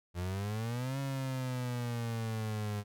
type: exponential two-way sweep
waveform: 35% pulse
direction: up then down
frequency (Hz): 86 to 138.2 to 102.4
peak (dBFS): -32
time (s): 0.14-2.84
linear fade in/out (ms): 50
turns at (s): 0.99
effects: none